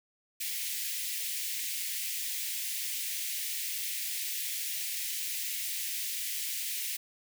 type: high-pass noise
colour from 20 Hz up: white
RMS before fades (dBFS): -35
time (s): 0.4-6.97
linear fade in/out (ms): 10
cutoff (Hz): 1900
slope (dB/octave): 48
effects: none